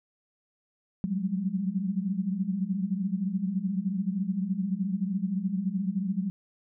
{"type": "tone cluster", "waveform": "sine", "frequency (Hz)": [181.3, 190.8, 204.6], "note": ["F#3", "G3", "G#3"], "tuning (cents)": [-35, -47, -26], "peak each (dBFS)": -31, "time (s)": [1.04, 6.3], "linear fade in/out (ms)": 0, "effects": []}